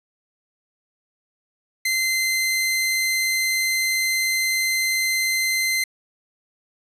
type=tone; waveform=sawtooth; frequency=2071 Hz; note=C7; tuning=18 cents flat; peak=-16 dBFS; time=1.85-5.84 s; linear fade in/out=5 ms; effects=resampled to 32000 Hz